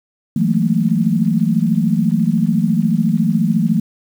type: tone cluster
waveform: sine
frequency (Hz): 162.8 / 182.5 / 214.9 / 228.9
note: E3 / F#3 / A3 / A#3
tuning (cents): -21 / -24 / -41 / -31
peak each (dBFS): -18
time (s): 0.36-3.8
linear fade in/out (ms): 5
effects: 7-bit